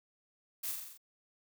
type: noise with echo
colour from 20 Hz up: blue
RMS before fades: -38 dBFS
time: 0.63-0.72 s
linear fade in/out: 10 ms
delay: 43 ms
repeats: 6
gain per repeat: -3 dB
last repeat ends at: 0.978 s
effects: none